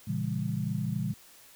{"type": "chord", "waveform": "sine", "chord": "A# diminished seventh", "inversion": "none", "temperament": "just", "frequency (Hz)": [116.54, 139.85, 167.82, 201.4], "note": ["A#2", "C#3", "E3", "G3"], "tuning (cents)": [0, 16, 31, 47], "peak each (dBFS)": -34, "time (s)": [0.07, 1.14], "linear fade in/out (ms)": 10, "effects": ["white hiss -55 dBFS RMS until 1.55 s"]}